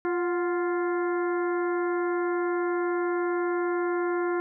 harmonic tone with a mistuned harmonic, 349.2 Hz, F4, in tune, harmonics 1 / 2 / 3 / 4 / 5 / 6, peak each -25 / -36 / -35 / -36 / -41 / -46 dBFS, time 0.05-4.4 s, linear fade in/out 0 ms, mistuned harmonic 2, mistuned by +62 cents, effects none

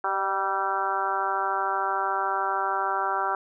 harmonic tone with a mistuned harmonic, 193.8 Hz, G3, 20 cents flat, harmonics 2 / 3 / 4 / 5 / 6 / 7 / 8, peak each -35 / -37 / -29 / -30 / -32 / -29 / -35 dBFS, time 0.04-3.35 s, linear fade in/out 2 ms, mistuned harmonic 3, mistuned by +48 cents, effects none

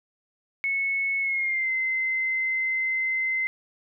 sine tone with pitch glide, 2200 to 2065 Hz, C#7 to C7, -14 to -23 cents, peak -23 dBFS, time 0.64-3.47 s, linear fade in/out 0 ms, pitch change -109 cents, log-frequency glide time 1.2-1.71 s, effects none

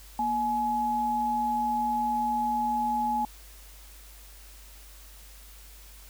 sine tone pair together, 237.2 / 845.3 Hz, A#3 / G#5, +30 / +30 cents, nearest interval octave + minor seventh, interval 2200 cents, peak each -33 / -25 dBFS, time 0.19-3.25 s, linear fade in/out 2 ms, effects added 50 Hz sine -48 dBFS peak until 6.09 s + white hiss -52 dBFS RMS until 6.09 s

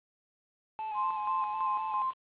triangle tone with vibrato, 858 Hz, A5, 44 cents flat, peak -32 dBFS, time 0.79-2.02 s, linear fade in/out 0 ms, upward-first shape square, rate 4 Hz, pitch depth 31 cents each way
sine tone with tremolo, 1046.5 Hz, C6, in tune, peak -28 dBFS, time 0.94-2.14 s, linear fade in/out 50 ms, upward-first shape square, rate 3 Hz, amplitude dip 55%
effects resampled to 8000 Hz + 9-bit

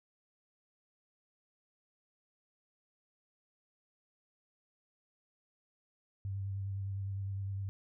sine tone with vibrato, 98 Hz, G2, in tune, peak -35 dBFS, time 6.25-7.69 s, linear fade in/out 0 ms, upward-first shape sine, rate 9.8 Hz, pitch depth 23 cents each way, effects none

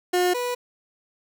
30% pulse tone pair in turn, 359.3 / 490.8 Hz, F4 / B4, +49 / -11 cents, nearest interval perfect fourth, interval 540 cents, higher second, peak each -16 / -22 dBFS, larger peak first, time 0.13-0.34 / 0.34-0.55 s, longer neither, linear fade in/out 10 ms, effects none

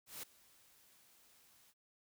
white noise with ADSR envelope, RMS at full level -45 dBFS, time 0.06-1.74 s, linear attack 170 ms, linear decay 6 ms, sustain -22 dB, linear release 46 ms, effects none

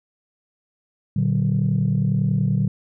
sine chord, Bb augmented, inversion none, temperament equal with one note detuned, 116.54 / 146.83 / 188.45 Hz, Bb2 / D3 / F#3, 0 / 0 / +32 cents, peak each -21 / -20 / -21 dBFS, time 1.16-2.68 s, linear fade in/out 5 ms, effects tanh soft clip ceiling -11 dBFS

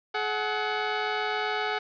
15% pulse tone pair together, 425.8 / 744 Hz, G#4 / F#5, +43 / +9 cents, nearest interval minor seventh, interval 966 cents, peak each -23 dBFS, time 0.14-1.79 s, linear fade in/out 10 ms, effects resampled to 11025 Hz + 8-bit

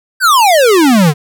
square exponential sweep, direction down, 1598 to 138.59 Hz, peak -6 dBFS, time 0.2-1.14 s, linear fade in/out 50 ms, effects none

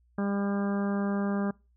harmonic tone, 200.3 Hz, G3, 38 cents sharp, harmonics 1 / 2 / 3 / 4 / 5 / 6 / 7 / 8, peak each -27 / -36 / -38 / -42 / -45 / -42 / -47 / -44 dBFS, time 0.18-1.51 s, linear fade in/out 5 ms, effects noise-tail reverb RT60 0.3 s tail -25 dB re dry + added 60 Hz sine -62 dBFS peak until 1.76 s

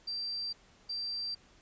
sine tone bursts at uneven times, 4700 Hz, D8, 1 cent sharp, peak -34 dBFS, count 2, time 0.07-0.53 / 0.89-1.35 s, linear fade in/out 10 ms, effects pink hiss -62 dBFS RMS until 1.61 s + resampled to 16000 Hz

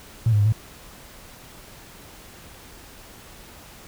triangle tone with pitch steps, 114.1 / 104.6 / 102.8 / 109.5 Hz, A#2 / G#2 / G#2 / A2, -37 / +13 / -17 / -8 cents, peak -11 dBFS, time 0.26-0.524 s, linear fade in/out 5 ms, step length 66 ms, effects tanh soft clip ceiling -13 dBFS + pink hiss -45 dBFS RMS until 3.87 s

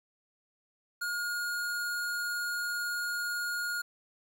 square tone, 1431 Hz, F6, 42 cents sharp, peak -32 dBFS, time 1.01-3.82 s, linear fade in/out 10 ms, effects 10-bit

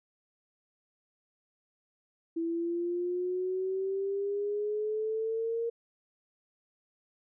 sine exponential sweep, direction up, 329.6 to 466.2 Hz, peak -29 dBFS, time 2.36-5.7 s, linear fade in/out 10 ms, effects none

